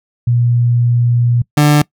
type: tone pair in turn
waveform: sine / 30% pulse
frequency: 120.1 / 148.09 Hz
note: B2 / D3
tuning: -48 / +15 cents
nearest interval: major third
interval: 363 cents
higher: second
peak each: -9 / -4 dBFS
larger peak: second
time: 0.27-1.42 / 1.57-1.82 s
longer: first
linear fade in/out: 5 ms
effects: noise-tail reverb RT60 0.1 s tail -23 dB re dry

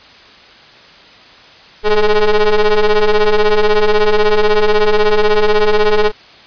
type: ring-modulated tone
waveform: 45% pulse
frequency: 208.9 Hz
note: G#3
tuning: 10 cents sharp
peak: -5 dBFS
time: 1.83-6.12 s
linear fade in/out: 50 ms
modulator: 217 Hz
effects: white hiss -40 dBFS RMS until 6.46 s + resampled to 11025 Hz

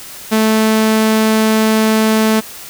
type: tone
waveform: sawtooth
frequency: 219 Hz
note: A3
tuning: 8 cents flat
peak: -6 dBFS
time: 0.31-2.41 s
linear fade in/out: 20 ms
effects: white hiss -32 dBFS RMS until 2.69 s

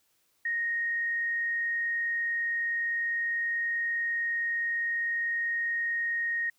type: tone with frequency modulation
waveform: sine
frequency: 1864.7 Hz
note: A#6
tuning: in tune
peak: -27 dBFS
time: 0.45-6.5 s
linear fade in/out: 5 ms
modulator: 40.5 Hz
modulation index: 0.24
effects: white hiss -71 dBFS RMS until 6.58 s

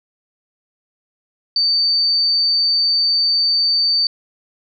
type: tone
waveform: sine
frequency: 4584 Hz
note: D8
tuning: 43 cents flat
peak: -13 dBFS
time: 1.56-4.07 s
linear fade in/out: 2 ms
effects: none

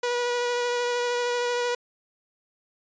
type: tone with vibrato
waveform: sawtooth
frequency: 485.4 Hz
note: B4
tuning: 30 cents flat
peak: -20 dBFS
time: 0.03-1.75 s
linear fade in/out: 5 ms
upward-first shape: sine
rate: 13 Hz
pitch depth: 13 cents each way
effects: resampled to 16000 Hz

